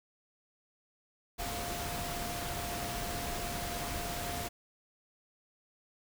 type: tone in noise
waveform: sine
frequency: 699 Hz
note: F5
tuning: 1 cent sharp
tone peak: -41 dBFS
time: 1.38-4.49 s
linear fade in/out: 20 ms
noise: pink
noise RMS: -38 dBFS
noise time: 1.38-4.49 s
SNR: -6 dB
effects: none